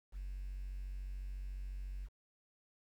triangle tone, 47.02 Hz, F#1, 29 cents sharp, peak -37 dBFS, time 0.12-2.09 s, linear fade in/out 50 ms, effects tanh soft clip ceiling -37 dBFS + 11-bit

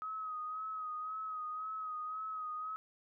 sine tone with vibrato, 1265 Hz, D#6, 28 cents sharp, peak -38 dBFS, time 0.02-2.76 s, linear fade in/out 0 ms, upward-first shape sine, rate 1.9 Hz, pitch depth 37 cents each way, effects none

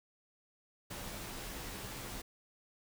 pink noise with comb filter, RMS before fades -44 dBFS, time 0.9-2.22 s, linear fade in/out 10 ms, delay 13 ms, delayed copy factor -0.55, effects none

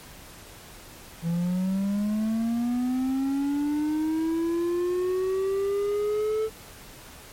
triangle linear sweep, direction up, 164.81 to 440.6 Hz, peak -21 dBFS, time 1.22-6.5 s, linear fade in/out 50 ms, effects pink hiss -46 dBFS RMS until 7.32 s + MP3 64 kbps

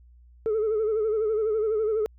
sine tone with vibrato, 433.7 Hz, A4, 25 cents flat, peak -20 dBFS, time 0.46-2.06 s, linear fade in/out 0 ms, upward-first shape sine, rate 12 Hz, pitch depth 67 cents each way, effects tanh soft clip ceiling -20 dBFS + added 60 Hz sine -50 dBFS peak until 2.18 s

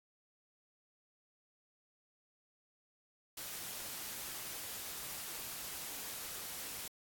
white noise, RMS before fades -44 dBFS, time 3.37-6.88 s, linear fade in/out 5 ms, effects AAC 64 kbps

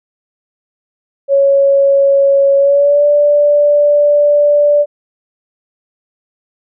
sine tone with pitch glide, 554.4 to 585 Hz, C#5 to D5, 0 to -7 cents, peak -6 dBFS, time 1.28-4.86 s, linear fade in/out 50 ms, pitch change +93 cents, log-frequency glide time 2.57-3.06 s, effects none

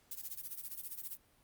violet noise with tremolo, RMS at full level -41 dBFS, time 0.11-1.17 s, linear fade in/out 2 ms, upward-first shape sine, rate 15 Hz, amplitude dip 85%, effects pink hiss -69 dBFS RMS until 1.43 s + Opus 48 kbps

